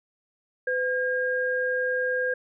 sine tone pair together, 505.7 / 1618 Hz, B4 / G#6, +41 / -46 cents, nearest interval octave + minor sixth, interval 2013 cents, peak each -26 dBFS, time 0.67-2.34 s, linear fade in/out 5 ms, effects none

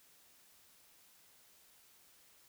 silence, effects white hiss -65 dBFS RMS until 2.48 s

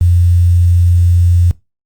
sine tone with quantisation, 87.31 Hz, F2, in tune, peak -6 dBFS, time 0.01-1.51 s, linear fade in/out 0 ms, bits 6, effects noise-tail reverb RT60 0.2 s tail -19 dB re dry + Opus 32 kbps

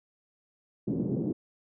pink band-pass noise, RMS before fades -30 dBFS, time 0.87-1.33 s, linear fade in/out 10 ms, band 150 to 370 Hz, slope 24 dB/octave, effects none

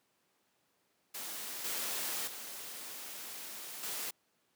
white noise with level steps, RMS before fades -42 / -37 / -45 / -39 dBFS, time 1.14-4.11 s, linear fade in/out 10 ms, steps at 1.64 / 2.27 / 3.83 s, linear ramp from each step 5 ms, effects pink hiss -75 dBFS RMS until 4.55 s + high-pass 200 Hz 12 dB/octave

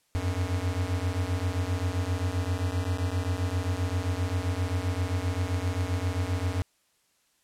square beating tone pair, 87.31 / 94.91 Hz, F2 / F#2, 0 / +45 cents, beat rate 7.6 Hz, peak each -30 dBFS, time 0.15-6.62 s, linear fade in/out 0 ms, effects white hiss -69 dBFS RMS until 7.43 s + low-pass 11000 Hz 12 dB/octave

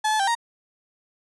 35% pulse tone with pitch steps, 860 / 865 / 786 / 935 Hz, A5 / A5 / G5 / A#5, -40 / -30 / +4 / +5 cents, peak -18 dBFS, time 0.04-0.352 s, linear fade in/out 10 ms, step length 78 ms, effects resampled to 24000 Hz

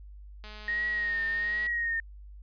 click train, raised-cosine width 0.2 ms, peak -29 dBFS, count 261, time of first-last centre 0.44-1.666 s, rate 212 Hz
sine tone with vibrato, 1864.7 Hz, A#6, in tune, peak -27 dBFS, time 0.68-2 s, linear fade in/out 2 ms, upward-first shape triangle, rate 1.3 Hz, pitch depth 54 cents each way
effects added 50 Hz sine -44 dBFS peak until 2.42 s + resampled to 11025 Hz

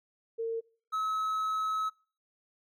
sine / triangle tone pair in turn, 455.3 / 1287.8 Hz, A#4 / E6, -41 / -41 cents, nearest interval octave + tritone, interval 1800 cents, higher second, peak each -30 / -27 dBFS, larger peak second, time 0.38-0.61 / 0.92-1.9 s, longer second, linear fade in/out 20 ms, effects noise-tail reverb RT60 0.5 s tail -24 dB re dry

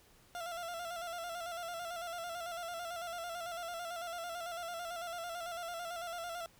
30% pulse tone with vibrato, 686 Hz, F5, 31 cents flat, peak -37 dBFS, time 0.35-6.46 s, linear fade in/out 0 ms, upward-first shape square, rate 9 Hz, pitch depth 46 cents each way, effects pink hiss -64 dBFS RMS until 6.59 s

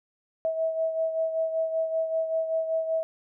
sine beating tone pair, 646 / 651.2 Hz, E5 / E5, -35 / -21 cents, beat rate 5.2 Hz, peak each -25 / -33 dBFS, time 0.45-3.03 s, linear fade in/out 0 ms, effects none

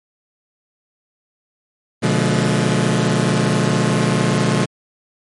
sawtooth chord, B diminished seventh, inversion none, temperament just, 123.47 / 148.16 / 177.8 / 213.4 Hz, B2 / D3 / F3 / Ab3, 0 / +16 / +31 / +47 cents, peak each -16 dBFS, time 2.02-4.66 s, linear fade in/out 20 ms, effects MP3 48 kbps

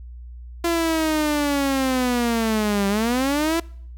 sawtooth linear two-way sweep, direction down then up, 342.2 to 196 to 338.8 Hz, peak -15 dBFS, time 0.64-3.6 s, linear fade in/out 5 ms, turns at 2.88 s, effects noise-tail reverb RT60 0.6 s tail -24 dB re dry + added 60 Hz sine -35 dBFS peak until 3.97 s

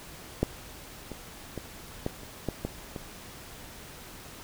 clicks, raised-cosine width 2 ms, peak -10 / -24 / -21 / -15 / -30 / -15 / -17 / -22 dBFS, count 8, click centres 0.43 / 1.117 / 1.577 / 2.064 / 2.233 / 2.487 / 2.65 / 2.962 s, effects pink hiss -46 dBFS RMS until 4.43 s

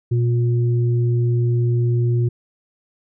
sine tone pair together, 120 / 356.5 Hz, B2 / F4, -49 / +36 cents, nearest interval octave + perfect fifth, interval 1885 cents, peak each -15 / -26 dBFS, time 0.11-2.29 s, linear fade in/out 10 ms, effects none

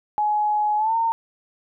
sine tone with pitch glide, 842 to 912.9 Hz, G#5 to A#5, +24 to -36 cents, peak -18 dBFS, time 0.18-1.12 s, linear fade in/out 0 ms, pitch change +140 cents, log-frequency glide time 0.77-0.95 s, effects none

